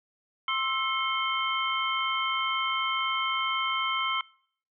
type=tone cluster; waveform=sine; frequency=1059 / 1317 / 2162 / 3114 Hz; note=C6 / E6 / C#7 / G7; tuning=+21 / -2 / -44 / -12 cents; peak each=-31 dBFS; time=0.48-4.21 s; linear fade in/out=2 ms; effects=noise-tail reverb RT60 0.6 s tail -25 dB re dry